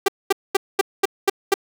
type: tone bursts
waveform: sawtooth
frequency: 392 Hz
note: G4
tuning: in tune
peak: -9 dBFS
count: 7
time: 0.06-1.541 s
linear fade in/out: 5 ms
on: 23 ms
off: 220 ms
effects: none